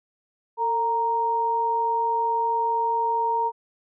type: tone pair together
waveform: sine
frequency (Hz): 451.1 / 932.3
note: A4 / A#5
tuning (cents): +43 / 0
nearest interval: octave + minor second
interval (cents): 1257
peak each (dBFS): -29 / -21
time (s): 0.57-3.52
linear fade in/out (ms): 50
effects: none